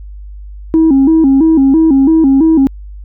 sine tone with vibrato, 295.4 Hz, D4, 10 cents sharp, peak -3 dBFS, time 0.74-2.67 s, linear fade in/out 0 ms, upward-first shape square, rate 3 Hz, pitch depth 150 cents each way, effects tanh soft clip ceiling -2 dBFS + added 50 Hz sine -26 dBFS peak until 3.04 s

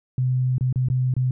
sine tone with dropouts, 127.7 Hz, C3, 42 cents flat, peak -18 dBFS, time 0.18-1.31 s, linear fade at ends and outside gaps 2 ms, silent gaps 0.582-0.609 / 0.727-0.758 / 0.886-0.9 / 1.139-1.165 s, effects none

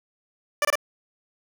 15% pulse tone bursts, 587.3 Hz, D5, in tune, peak -13 dBFS, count 3, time 0.62-0.755 s, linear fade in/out 2 ms, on 29 ms, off 24 ms, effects none

